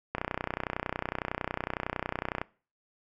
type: click train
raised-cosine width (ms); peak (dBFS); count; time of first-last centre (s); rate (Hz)
0.5; -15; 71; 0.15-2.415; 30.9
effects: noise-tail reverb RT60 0.4 s tail -22 dB re dry